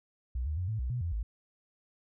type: tone with pitch steps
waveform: sine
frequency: 62 / 76 / 90.6 / 109.5 / 62.5 / 123.1 / 84.8 / 54 Hz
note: B1 / D#2 / F#2 / A2 / B1 / B2 / E2 / A1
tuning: +7 / -40 / -36 / -8 / +21 / -5 / +50 / -32 cents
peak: -30 dBFS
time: 0.35-1.23 s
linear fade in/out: 5 ms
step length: 110 ms
effects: none